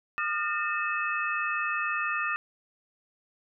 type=tone cluster; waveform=sine; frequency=1216 / 1406 / 1813 / 2589 Hz; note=D#6 / F6 / A#6 / E7; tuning=-40 / +11 / -49 / -32 cents; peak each=-31 / -34 / -32 / -33 dBFS; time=0.18-2.36 s; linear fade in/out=0 ms; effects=none